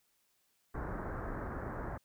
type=low-pass noise; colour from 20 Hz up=pink; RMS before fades=-40 dBFS; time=0.74-1.98 s; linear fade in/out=10 ms; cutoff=1700 Hz; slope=48 dB/octave; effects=white hiss -75 dBFS RMS until 2.04 s